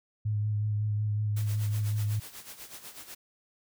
sine tone with vibrato, 105.5 Hz, G#2, 28 cents sharp, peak -26 dBFS, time 0.25-2.2 s, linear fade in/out 10 ms, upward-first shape sine, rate 5.4 Hz, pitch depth 22 cents each way
white noise with tremolo, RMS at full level -43 dBFS, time 1.36-3.15 s, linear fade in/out 10 ms, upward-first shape sine, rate 8.1 Hz, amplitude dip 70%
effects none

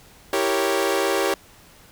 sawtooth chord, E diminished seventh, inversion none, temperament equal, 329.6 / 392 / 466.2 / 554.4 Hz, E4 / G4 / Bb4 / Db5, 0 / 0 / 0 / 0 cents, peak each -24 / -19 / -23 / -21 dBFS, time 0.33-1.34 s, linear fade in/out 2 ms, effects pink hiss -50 dBFS RMS until 1.91 s

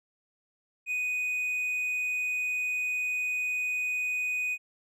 triangle tone, 2489 Hz, D#7, in tune, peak -26 dBFS, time 0.86-4.58 s, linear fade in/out 50 ms, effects none

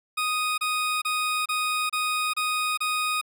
20% pulse tone bursts, 1244.5 Hz, D#6, in tune, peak -19 dBFS, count 7, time 0.17-3.214 s, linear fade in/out 10 ms, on 410 ms, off 29 ms, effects none

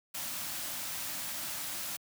white band-stop noise, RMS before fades -38 dBFS, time 0.14-1.97 s, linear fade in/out 10 ms, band 350 to 520 Hz, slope 96 dB/octave, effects high-pass 80 Hz 12 dB/octave

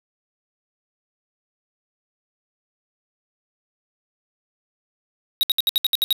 square tone bursts, 3800 Hz, A#7, 33 cents sharp, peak -16 dBFS, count 9, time 5.41-6.127 s, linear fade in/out 0 ms, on 21 ms, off 66 ms, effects none

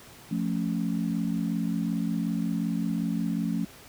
sine chord, F augmented, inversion none, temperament equal, 174.61 / 220 / 277.2 Hz, F3 / A3 / C#4, 0 / 0 / 0 cents, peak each -29 / -29 / -32 dBFS, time 0.31-3.65 s, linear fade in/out 5 ms, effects pink hiss -49 dBFS RMS until 3.88 s + high-pass 60 Hz 12 dB/octave

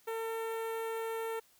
sawtooth tone with notch filter, 451.1 Hz, A4, 43 cents sharp, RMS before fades -37 dBFS, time 0.07-1.4 s, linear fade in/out 10 ms, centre 5000 Hz, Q 0.54, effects white hiss -66 dBFS RMS until 1.59 s

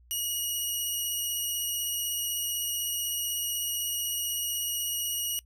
10% pulse tone with vibrato, 2895 Hz, F#7, 38 cents flat, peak -21 dBFS, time 0.11-5.39 s, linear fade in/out 0 ms, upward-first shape sine, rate 16 Hz, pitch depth 12 cents each way, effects noise-tail reverb RT60 0.1 s tail -23 dB re dry + added 60 Hz sine -55 dBFS peak until 5.45 s

